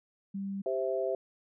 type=tone; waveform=sine; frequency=196.6 Hz; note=G3; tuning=5 cents sharp; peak=-33 dBFS; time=0.34-0.62 s; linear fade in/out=10 ms
type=chord; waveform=sine; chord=C major; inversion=second; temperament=equal; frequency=392 / 523.3 / 659.3 Hz; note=G4 / C5 / E5; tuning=0 / 0 / 0 cents; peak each=-33 dBFS; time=0.66-1.15 s; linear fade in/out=2 ms
effects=none